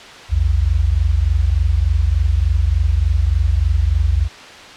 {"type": "tone pair together", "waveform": "sine", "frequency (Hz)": [59.02, 82.41], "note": ["A#1", "E2"], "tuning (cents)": [22, 0], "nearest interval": "tritone", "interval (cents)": 578, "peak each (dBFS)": -15, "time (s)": [0.29, 4.29], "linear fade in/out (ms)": 50, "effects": ["white hiss -36 dBFS RMS until 4.76 s", "low-pass 4000 Hz 12 dB/octave"]}